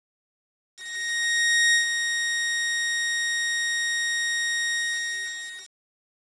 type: tone with ADSR envelope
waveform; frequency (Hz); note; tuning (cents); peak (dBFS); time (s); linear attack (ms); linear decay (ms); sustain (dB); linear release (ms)
sawtooth; 1870; A#6; +5; -13; 0.74-5.75; 1000; 110; -7; 1000
effects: resampled to 22050 Hz + 7-bit